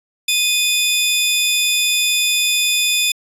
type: tone pair together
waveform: sawtooth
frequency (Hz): 2489 / 3520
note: D#7 / A7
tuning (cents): 0 / 0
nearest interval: tritone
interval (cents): 600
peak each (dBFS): -14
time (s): 0.28-3.12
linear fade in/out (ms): 5
effects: resampled to 32000 Hz